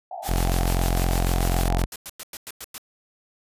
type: band-pass noise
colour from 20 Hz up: pink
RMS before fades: -35 dBFS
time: 0.11-1.83 s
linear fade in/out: 5 ms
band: 660 to 830 Hz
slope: 96 dB/octave
type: noise with tremolo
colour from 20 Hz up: white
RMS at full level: -32 dBFS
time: 0.22-1.68 s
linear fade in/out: 50 ms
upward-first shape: square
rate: 6.7 Hz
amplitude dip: 50%
type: tone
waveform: sawtooth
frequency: 43.95 Hz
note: F1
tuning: 12 cents sharp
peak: -16 dBFS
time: 0.28-1.86 s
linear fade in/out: 20 ms
type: noise bursts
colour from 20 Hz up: white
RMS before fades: -35 dBFS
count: 10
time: 1.51-2.78 s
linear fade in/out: 0 ms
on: 37 ms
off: 100 ms
effects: resampled to 32000 Hz